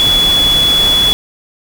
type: tone in noise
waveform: sine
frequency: 3402 Hz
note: G#7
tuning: 41 cents sharp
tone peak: -8 dBFS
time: 0-1.13 s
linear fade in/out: 0 ms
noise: pink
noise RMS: -19 dBFS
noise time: 0-1.13 s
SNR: +8 dB
effects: none